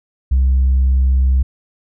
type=tone; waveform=sine; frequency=65.41 Hz; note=C2; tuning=in tune; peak=-8 dBFS; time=0.31-1.43 s; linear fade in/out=10 ms; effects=tanh soft clip ceiling -8 dBFS